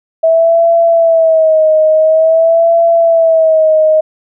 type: tone with vibrato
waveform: sine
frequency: 648 Hz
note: E5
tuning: 30 cents flat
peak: -5 dBFS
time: 0.23-4.01 s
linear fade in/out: 10 ms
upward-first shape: sine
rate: 0.48 Hz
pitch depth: 64 cents each way
effects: none